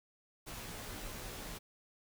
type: noise with comb filter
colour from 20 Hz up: pink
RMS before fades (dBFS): -45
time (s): 0.46-1.59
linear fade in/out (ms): 20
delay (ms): 15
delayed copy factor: -0.7
effects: none